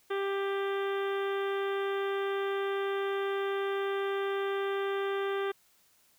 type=harmonic tone; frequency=394.5 Hz; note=G4; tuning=11 cents sharp; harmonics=1 / 2 / 3 / 4 / 5 / 6 / 7 / 8 / 9; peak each=-30 / -41 / -39 / -41 / -45 / -50 / -51 / -49 / -51 dBFS; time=0.1-5.52 s; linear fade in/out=10 ms; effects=white hiss -66 dBFS RMS until 6.18 s